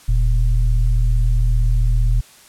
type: tone pair together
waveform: sine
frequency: 41.2 / 116.54 Hz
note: E1 / A#2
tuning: 0 / 0 cents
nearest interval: octave + tritone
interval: 1800 cents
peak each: -13 / -20 dBFS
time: 0.08-2.21 s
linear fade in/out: 10 ms
effects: white hiss -46 dBFS RMS until 2.48 s + low-pass 11000 Hz 12 dB/octave